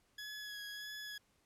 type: tone with vibrato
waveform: 20% pulse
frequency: 1682 Hz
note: G#6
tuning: 22 cents sharp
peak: -39 dBFS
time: 0.18-1.18 s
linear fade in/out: 5 ms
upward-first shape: sine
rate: 1.6 Hz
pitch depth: 21 cents each way
effects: pink hiss -74 dBFS RMS until 1.45 s + low-pass 12000 Hz 12 dB/octave